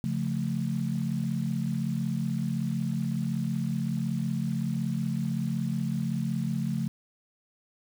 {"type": "chord", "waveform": "sine", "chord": "Db augmented", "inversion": "none", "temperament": "equal", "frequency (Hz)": [138.59, 174.61, 220], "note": ["Db3", "F3", "A3"], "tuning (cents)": [0, 0, 0], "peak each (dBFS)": -31, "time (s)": [0.04, 6.88], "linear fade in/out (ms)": 0, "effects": ["8-bit"]}